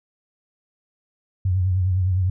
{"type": "tone with vibrato", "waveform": "sine", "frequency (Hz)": 92.5, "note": "F#2", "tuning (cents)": 0, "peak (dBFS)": -17, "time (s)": [1.45, 2.3], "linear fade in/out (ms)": 5, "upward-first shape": "triangle", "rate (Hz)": 9.8, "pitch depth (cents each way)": 82, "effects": []}